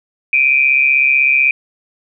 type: tone pair together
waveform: sine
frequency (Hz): 2349 / 2485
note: D7 / D#7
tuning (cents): 0 / -3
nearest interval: minor second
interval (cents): 97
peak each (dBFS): -12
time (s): 0.33-1.51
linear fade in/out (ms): 2
effects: none